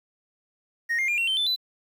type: tone with pitch steps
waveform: triangle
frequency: 1864.7 / 2117 / 2404 / 2730 / 3100 / 3520 / 3997 Hz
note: A#6 / C7 / D7 / F7 / G7 / A7 / B7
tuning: 0 / +20 / +40 / -40 / -20 / 0 / +20 cents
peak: -20 dBFS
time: 0.89-1.562 s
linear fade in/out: 20 ms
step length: 96 ms
effects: tanh soft clip ceiling -16 dBFS + 9-bit